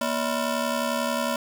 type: ring-modulated tone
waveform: 20% pulse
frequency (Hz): 405.1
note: G#4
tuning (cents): -43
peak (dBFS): -16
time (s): 0.01-1.36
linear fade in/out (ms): 2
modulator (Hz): 167
effects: 7-bit